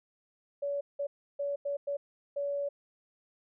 sine tone bursts at uneven times, 568 Hz, C#5, 42 cents sharp, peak -30 dBFS, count 6, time 0.62-0.81 / 0.99-1.07 / 1.39-1.56 / 1.65-1.77 / 1.87-1.97 / 2.36-2.69 s, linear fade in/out 10 ms, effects none

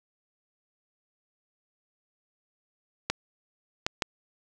clicks, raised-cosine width 0.2 ms, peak -8 dBFS, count 3, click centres 3.1 / 3.865 / 4.022 s, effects none

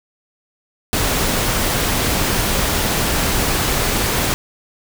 pink noise, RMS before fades -18 dBFS, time 0.93-4.34 s, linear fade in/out 0 ms, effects none

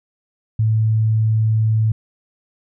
sine tone, 110 Hz, A2, in tune, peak -13 dBFS, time 0.59-1.92 s, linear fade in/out 5 ms, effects none

